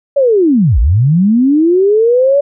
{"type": "linear two-way sweep", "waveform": "sine", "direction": "down then up", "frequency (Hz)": [577, 48.3, 577], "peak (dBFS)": -6, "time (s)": [0.16, 2.41], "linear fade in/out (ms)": 10, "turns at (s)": 0.79, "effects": []}